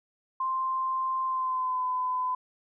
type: tone with pitch glide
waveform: sine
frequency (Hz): 1046.5 to 1010.9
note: C6 to B5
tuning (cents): 0 to +40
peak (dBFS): -26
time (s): 0.4-2.35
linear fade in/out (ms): 5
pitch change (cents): -60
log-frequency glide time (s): 1.25-1.84
effects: none